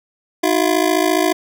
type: ring-modulated tone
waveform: 25% pulse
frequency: 340.7 Hz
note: F4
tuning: 43 cents flat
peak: -7 dBFS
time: 0.43-1.33 s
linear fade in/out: 10 ms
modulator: 27.3 Hz
effects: none